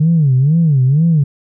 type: tone with vibrato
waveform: sine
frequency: 146.83 Hz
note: D3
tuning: in tune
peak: -7 dBFS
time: 0-1.24 s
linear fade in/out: 10 ms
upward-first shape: sine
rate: 2.1 Hz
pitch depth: 240 cents each way
effects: tanh soft clip ceiling -4 dBFS